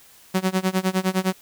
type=tone with tremolo; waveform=sawtooth; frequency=187.4 Hz; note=F#3; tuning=22 cents sharp; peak=-13 dBFS; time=0.34-1.33 s; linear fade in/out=10 ms; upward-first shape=sine; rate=9.8 Hz; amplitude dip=95%; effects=white hiss -51 dBFS RMS until 1.41 s